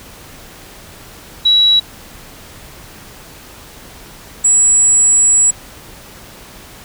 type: tone pair in turn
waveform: sine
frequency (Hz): 3900 / 7800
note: B7 / B8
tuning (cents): -23 / -23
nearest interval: octave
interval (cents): 1200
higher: second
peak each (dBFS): -7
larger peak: neither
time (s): 1.45-1.8 / 4.44-5.51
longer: second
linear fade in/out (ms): 10
effects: pink hiss -37 dBFS RMS until 6.84 s